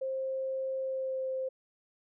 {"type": "tone with pitch glide", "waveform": "sine", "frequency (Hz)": [529, 523.5], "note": ["C5", "C5"], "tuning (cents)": [19, 1], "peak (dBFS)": -31, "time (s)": [0.01, 1.49], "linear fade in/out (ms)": 10, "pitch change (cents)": -18, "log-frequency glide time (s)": [0.79, 1.3], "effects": []}